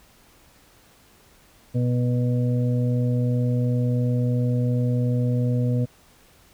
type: harmonic tone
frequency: 122.8 Hz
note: B2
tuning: 9 cents flat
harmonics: 1 / 2 / 4 / 5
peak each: -20 / -26 / -31 / -38 dBFS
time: 1.74-5.86 s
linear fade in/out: 20 ms
effects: pink hiss -55 dBFS RMS until 6.53 s